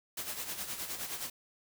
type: noise with tremolo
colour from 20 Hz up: white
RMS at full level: -37 dBFS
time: 0.17-1.3 s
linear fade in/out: 5 ms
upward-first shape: sine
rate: 9.6 Hz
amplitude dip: 60%
effects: none